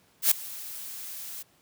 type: noise with ADSR envelope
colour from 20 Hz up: blue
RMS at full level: -18 dBFS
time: 0.22-1.43 s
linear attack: 94 ms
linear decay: 3 ms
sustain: -21 dB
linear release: 13 ms
effects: pink hiss -63 dBFS RMS until 1.61 s + high-pass 100 Hz 12 dB/octave

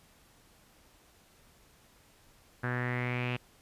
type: tone with low-pass filter sweep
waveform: sawtooth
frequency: 123.4 Hz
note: B2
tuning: 1 cent flat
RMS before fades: -33 dBFS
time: 2.63-3.37 s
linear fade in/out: 10 ms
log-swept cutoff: 1600 to 2700 Hz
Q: 5.9
effects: pink hiss -62 dBFS RMS until 3.61 s + resampled to 32000 Hz

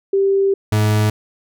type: tone pair in turn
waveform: sine / 40% pulse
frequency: 392 / 106.5 Hz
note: G4 / G#2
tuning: 0 / +44 cents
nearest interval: octave + major seventh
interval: 2256 cents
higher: first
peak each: -12 dBFS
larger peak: neither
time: 0.13-0.54 / 0.72-1.1 s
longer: first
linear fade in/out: 5 ms
effects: none

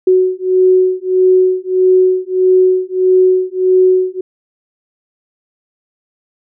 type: beating tone pair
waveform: sine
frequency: 370 / 371.6 Hz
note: F#4 / F#4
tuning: 0 / +7 cents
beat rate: 1.6 Hz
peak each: -11 dBFS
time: 0.07-4.21 s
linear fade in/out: 5 ms
effects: none

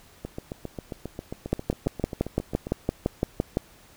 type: two click trains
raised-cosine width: 2 ms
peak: -19 / -9 dBFS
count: 19 / 13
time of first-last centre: 0.25-2.669 / 1.53-3.571 s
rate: 7.44 / 5.88 Hz
effects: pink hiss -54 dBFS RMS until 3.96 s

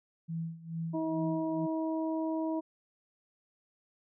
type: tone with tremolo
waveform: sine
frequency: 164.5 Hz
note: E3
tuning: 3 cents flat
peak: -32 dBFS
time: 0.28-1.67 s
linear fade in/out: 20 ms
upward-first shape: sine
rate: 2.3 Hz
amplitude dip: 85%
type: harmonic tone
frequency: 320 Hz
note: D#4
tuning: 49 cents sharp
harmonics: 1 / 2 / 3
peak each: -31 / -37 / -41 dBFS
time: 0.93-2.61 s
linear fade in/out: 20 ms
effects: none

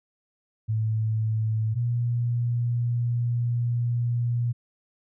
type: tone pair in turn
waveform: sine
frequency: 110 / 119.59 Hz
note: A2 / A#2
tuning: 0 / +45 cents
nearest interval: minor second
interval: 145 cents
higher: second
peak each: -22 dBFS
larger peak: neither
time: 0.68-1.75 / 1.75-4.53 s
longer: second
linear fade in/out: 20 ms
effects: none

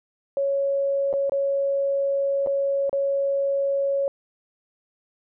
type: tone with dropouts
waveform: sine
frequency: 554.4 Hz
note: C#5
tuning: in tune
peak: -20 dBFS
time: 0.37-4.08 s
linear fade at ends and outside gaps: 1 ms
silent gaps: 1.129-1.137 / 1.296-1.32 / 2.463-2.471 / 2.895-2.929 s
effects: none

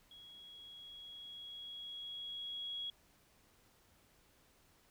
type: tone with level ramp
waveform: sine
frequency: 3322 Hz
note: G#7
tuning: in tune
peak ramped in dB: -54 to -39 dBFS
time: 0.11-2.9 s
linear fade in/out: 2 ms
effects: pink hiss -69 dBFS RMS until 4.9 s

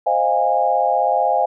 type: chord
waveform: sine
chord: F minor seventh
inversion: second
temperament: equal with one note detuned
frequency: 523.3 / 622.3 / 698.5 / 820.1 Hz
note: C5 / Eb5 / F5 / Ab5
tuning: 0 / 0 / 0 / -22 cents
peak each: -22 / -22 / -19 / -18 dBFS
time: 0.06-1.46 s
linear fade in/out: 10 ms
effects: none

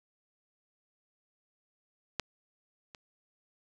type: clicks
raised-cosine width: 0.2 ms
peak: -13 / -29 dBFS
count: 2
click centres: 2.197 / 2.948 s
effects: none

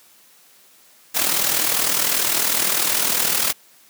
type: noise with amplitude modulation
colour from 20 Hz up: white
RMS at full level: -17 dBFS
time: 1.14-3.53 s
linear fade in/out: 20 ms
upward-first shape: sine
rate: 39.9 Hz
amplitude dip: 60%
effects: white hiss -52 dBFS RMS until 3.89 s + high-pass 150 Hz 12 dB/octave

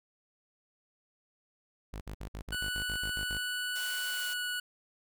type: tone bursts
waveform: sawtooth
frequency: 51.91 Hz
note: G#1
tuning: in tune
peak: -35 dBFS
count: 11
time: 1.93-3.378 s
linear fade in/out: 0 ms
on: 78 ms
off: 59 ms
type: tone with pitch glide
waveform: 25% pulse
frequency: 1480 to 1470.6 Hz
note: F#6 to F#6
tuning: 0 to -11 cents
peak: -29 dBFS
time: 2.52-4.6 s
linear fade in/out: 5 ms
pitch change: -11 cents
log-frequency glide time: 4.1-4.26 s
type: high-pass noise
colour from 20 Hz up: white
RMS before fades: -43 dBFS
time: 3.75-4.34 s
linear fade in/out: 10 ms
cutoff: 630 Hz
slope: 12 dB/octave
effects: none

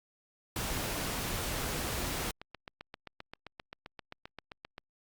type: noise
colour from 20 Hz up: pink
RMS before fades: -35 dBFS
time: 0.56-2.31 s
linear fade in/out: 2 ms
type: click train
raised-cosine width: 0.3 ms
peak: -27 dBFS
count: 23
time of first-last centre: 1.89-4.781 s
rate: 7.61 Hz
effects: Opus 48 kbps

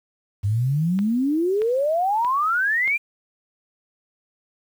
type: exponential sweep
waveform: sine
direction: up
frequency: 96.6 to 2438 Hz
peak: -18 dBFS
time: 0.43-2.98 s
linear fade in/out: 20 ms
type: click train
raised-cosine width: 0.3 ms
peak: -20 dBFS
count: 4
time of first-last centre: 0.99-2.877 s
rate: 1.59 Hz
effects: 8-bit

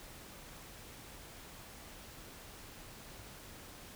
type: silence
effects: pink hiss -52 dBFS RMS until 3.95 s

